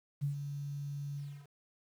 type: tone with ADSR envelope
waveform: sine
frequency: 142.6 Hz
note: C#3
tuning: 49 cents sharp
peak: -29 dBFS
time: 0.21-1.48 s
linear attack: 27 ms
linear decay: 110 ms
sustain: -8 dB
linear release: 310 ms
effects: 10-bit